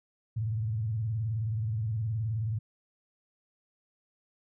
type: tone with vibrato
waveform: sine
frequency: 110.2 Hz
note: A2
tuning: 3 cents sharp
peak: -28 dBFS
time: 0.36-2.59 s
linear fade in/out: 10 ms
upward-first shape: square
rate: 19 Hz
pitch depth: 110 cents each way
effects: none